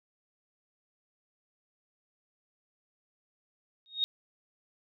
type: tone with exponential growth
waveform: sine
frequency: 3729 Hz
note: A#7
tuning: in tune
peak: -22 dBFS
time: 3.86-4.04 s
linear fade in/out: 0 ms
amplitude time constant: 38 ms
effects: none